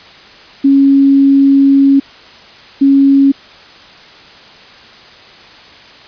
sine tone bursts at uneven times, 275.5 Hz, C#4, 11 cents flat, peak -4 dBFS, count 2, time 0.64-2 / 2.81-3.32 s, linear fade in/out 10 ms, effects white hiss -37 dBFS RMS until 6.07 s + resampled to 11025 Hz

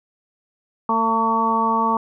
harmonic tone, 225.6 Hz, A3, 44 cents sharp, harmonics 1 / 2 / 3 / 4 / 5, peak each -24 / -28 / -30 / -20 / -20 dBFS, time 0.89-1.97 s, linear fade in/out 2 ms, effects none

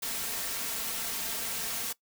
white noise with comb filter, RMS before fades -34 dBFS, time 0.02-1.93 s, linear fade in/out 10 ms, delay 4.4 ms, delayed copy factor +0.55, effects noise-tail reverb RT60 0.1 s tail -20 dB re dry

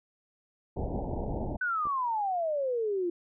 pink low-pass noise, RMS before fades -33 dBFS, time 0.76-1.57 s, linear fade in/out 10 ms, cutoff 890 Hz, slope 96 dB/octave
sine exponential sweep, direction down, 1521 to 338.5 Hz, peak -27 dBFS, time 1.61-3.1 s, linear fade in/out 5 ms
clicks, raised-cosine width 2 ms, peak -32 dBFS, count 2, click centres 1.855 / 1.87 s
effects none

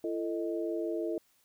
sine tone cluster, 337.5 / 443.6 / 623 Hz, E4 / A4 / D#5, +41 / +14 / +2 cents, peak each -33 / -36 / -38 dBFS, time 0.04-1.18 s, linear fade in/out 2 ms, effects white hiss -69 dBFS RMS until 1.44 s

